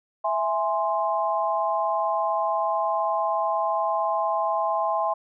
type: chord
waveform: sine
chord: E augmented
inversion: none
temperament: equal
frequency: 659.3 / 830.6 / 1046.5 Hz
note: E5 / G#5 / B#5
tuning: 0 / 0 / 0 cents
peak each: -26 dBFS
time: 0.24-5.14 s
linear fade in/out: 10 ms
effects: none